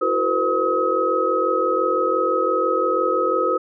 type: tone cluster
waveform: sine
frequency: 331.2 / 373.8 / 464.1 / 510 / 1273 Hz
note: E4 / F#4 / A#4 / C5 / D#6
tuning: +8 / +18 / -8 / -44 / +39 cents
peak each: -27 / -25 / -25 / -22 / -21 dBFS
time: 0.01-3.58 s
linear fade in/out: 10 ms
effects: none